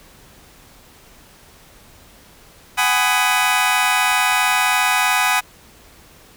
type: chord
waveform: 20% pulse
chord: G# minor seventh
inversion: third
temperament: just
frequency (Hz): 747.5 / 830.6 / 996.7 / 1245.9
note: F#5 / G#5 / B5 / D#6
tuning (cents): +17 / 0 / +16 / +2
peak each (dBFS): -16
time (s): 2.77-5.41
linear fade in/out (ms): 20
effects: pink hiss -47 dBFS RMS until 6.36 s